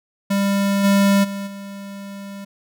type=tone with level steps; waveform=square; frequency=198.6 Hz; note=G3; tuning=23 cents sharp; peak=-17 / -13 / -26 / -32 dBFS; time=0.3-2.45 s; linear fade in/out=10 ms; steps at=0.83 / 1.23 / 1.46 s; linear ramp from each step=20 ms; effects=none